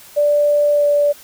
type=tone with pitch glide; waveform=sine; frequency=586 to 581.6 Hz; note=D5 to D5; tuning=-4 to -17 cents; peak=-11 dBFS; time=0.16-1.13 s; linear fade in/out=20 ms; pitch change=-13 cents; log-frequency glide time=0.73-0.84 s; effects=white hiss -42 dBFS RMS until 1.23 s